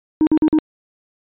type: tone bursts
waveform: sine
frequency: 310.5 Hz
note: D#4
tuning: 3 cents flat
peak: -8 dBFS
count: 4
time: 0.21-0.587 s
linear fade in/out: 0 ms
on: 59 ms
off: 47 ms
effects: tanh soft clip ceiling -9 dBFS + resampled to 8000 Hz